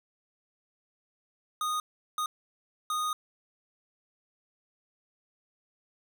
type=tone bursts at uneven times; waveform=square; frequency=1238 Hz; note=D#6; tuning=9 cents flat; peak=-29 dBFS; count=3; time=1.61-1.8 / 2.18-2.26 / 2.9-3.13 s; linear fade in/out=2 ms; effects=none